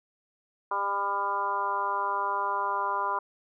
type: harmonic tone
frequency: 199.9 Hz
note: G3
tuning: 34 cents sharp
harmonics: 2 / 3 / 4 / 5 / 6 / 7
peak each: -39 / -39 / -36 / -28 / -33 / -37 dBFS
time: 0.71-3.19 s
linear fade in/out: 5 ms
effects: none